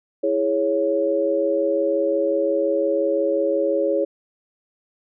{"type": "chord", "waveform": "sine", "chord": "C# minor", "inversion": "first", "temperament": "equal", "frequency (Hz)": [329.6, 415.3, 554.4], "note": ["E4", "G#4", "C#5"], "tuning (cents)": [0, 0, 0], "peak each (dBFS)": [-24, -23, -20], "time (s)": [0.23, 4.05], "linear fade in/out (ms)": 10, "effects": []}